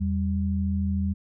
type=tone pair together; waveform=sine; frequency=82.63 / 196 Hz; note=E2 / G3; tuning=+5 / 0 cents; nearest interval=octave + minor third; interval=1495 cents; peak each=-25 / -26 dBFS; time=0-1.14 s; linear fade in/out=20 ms; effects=none